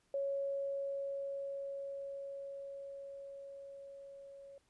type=tone with level ramp; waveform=sine; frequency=554.4 Hz; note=C#5; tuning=in tune; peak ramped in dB=-33 to -51 dBFS; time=0.14-4.58 s; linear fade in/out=2 ms; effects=pink hiss -75 dBFS RMS until 4.69 s + resampled to 24000 Hz